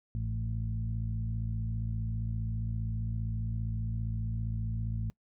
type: harmonic tone with a mistuned harmonic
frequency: 55.1 Hz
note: A1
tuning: 3 cents sharp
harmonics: 1 / 2 / 3 / 4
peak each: -35 / -33 / -45 / -44 dBFS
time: 0.15-5.1 s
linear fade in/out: 0 ms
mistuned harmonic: 3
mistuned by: +24 cents
effects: noise-tail reverb RT60 0.1 s tail -23 dB re dry